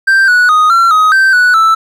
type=tone with pitch steps; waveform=triangle; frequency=1571 / 1470 / 1245 / 1361 / 1259 / 1556 / 1477 / 1320 Hz; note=G6 / F#6 / D#6 / F6 / D#6 / G6 / F#6 / E6; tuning=+3 / -12 / +1 / -45 / +20 / -13 / -3 / +2 cents; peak=-3 dBFS; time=0.07-1.75 s; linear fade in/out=10 ms; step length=210 ms; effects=none